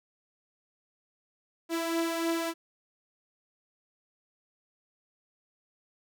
sawtooth beating tone pair, 331.4 / 334.7 Hz, E4 / E4, +9 / +26 cents, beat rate 3.3 Hz, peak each -25 / -31 dBFS, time 1.69-2.54 s, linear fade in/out 50 ms, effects none

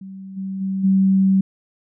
sine tone with level steps, 192.1 Hz, G3, 35 cents flat, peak -32 / -24 / -20 / -12 dBFS, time 0.01-1.41 s, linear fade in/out 5 ms, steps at 0.36 / 0.6 / 0.83 s, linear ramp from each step 20 ms, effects none

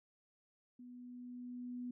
sine tone with level ramp, 246.4 Hz, B3, 4 cents flat, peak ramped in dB -51 to -40 dBFS, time 0.79-1.91 s, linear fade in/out 5 ms, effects none

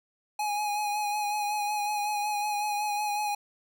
square tone with vibrato, 833 Hz, G#5, 5 cents sharp, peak -28 dBFS, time 0.39-3.35 s, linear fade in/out 5 ms, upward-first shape sine, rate 5.4 Hz, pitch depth 27 cents each way, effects none

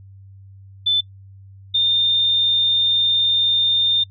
sine tone pair in turn, 3520 / 3621 Hz, A7 / A7, 0 / +49 cents, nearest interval unison, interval 49 cents, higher second, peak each -14 dBFS, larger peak neither, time 0.86-1.01 / 1.74-4.04 s, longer second, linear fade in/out 10 ms, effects noise-tail reverb RT60 0.1 s tail -26 dB re dry + added 97 Hz sine -40 dBFS peak until 4.1 s

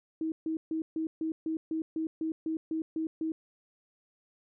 sine tone bursts, 319.7 Hz, D#4, 47 cents sharp, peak -29 dBFS, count 13, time 0.21-3.32 s, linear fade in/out 2 ms, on 110 ms, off 140 ms, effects none

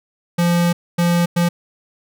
square tone bursts at uneven times, 172.8 Hz, F3, 18 cents flat, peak -14 dBFS, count 3, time 0.38-0.73 / 0.98-1.26 / 1.36-1.49 s, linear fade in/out 10 ms, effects none

